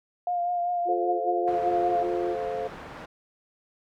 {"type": "tone with vibrato", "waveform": "sine", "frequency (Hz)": 704, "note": "F5", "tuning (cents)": 14, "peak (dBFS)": -24, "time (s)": [0.27, 2.03], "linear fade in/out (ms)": 2, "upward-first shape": "triangle", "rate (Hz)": 5.1, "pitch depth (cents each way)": 28}
{"type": "tone bursts", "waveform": "sine", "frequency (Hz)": 353.2, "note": "F4", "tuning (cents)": 20, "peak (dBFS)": -27, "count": 4, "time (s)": [0.85, 2.362], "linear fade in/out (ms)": 50, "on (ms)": 360, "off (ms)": 24}
{"type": "chord", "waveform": "sine", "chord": "F major", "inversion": "first", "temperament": "just", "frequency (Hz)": [436.5, 523.8, 698.5], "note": ["A4", "C5", "F5"], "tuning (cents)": [-14, 2, 0], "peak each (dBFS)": -32, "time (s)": [0.88, 2.68], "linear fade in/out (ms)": 10}
{"type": "low-pass noise", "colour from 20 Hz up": "white", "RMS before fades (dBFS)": -42, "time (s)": [1.47, 3.06], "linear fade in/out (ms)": 10, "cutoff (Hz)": 1200, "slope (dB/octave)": 12}
{"effects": []}